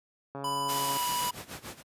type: click train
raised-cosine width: 1 ms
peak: -25 dBFS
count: 87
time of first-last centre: 0.35-0.969 s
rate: 139 Hz
type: tone with pitch glide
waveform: square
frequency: 994 to 980.9 Hz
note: B5 to B5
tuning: +11 to -12 cents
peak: -30 dBFS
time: 0.44-1.31 s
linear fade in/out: 5 ms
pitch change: -23 cents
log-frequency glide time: 0.7-1.01 s
type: noise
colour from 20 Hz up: white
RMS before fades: -34 dBFS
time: 0.68-1.31 s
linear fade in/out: 20 ms
type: noise with tremolo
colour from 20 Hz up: pink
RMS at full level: -39 dBFS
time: 1.06-1.83 s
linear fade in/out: 50 ms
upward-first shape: sine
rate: 6.8 Hz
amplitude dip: 85%
effects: high-pass 100 Hz 12 dB/octave + resampled to 32000 Hz